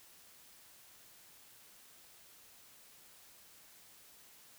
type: silence
effects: white hiss -60 dBFS RMS until 4.58 s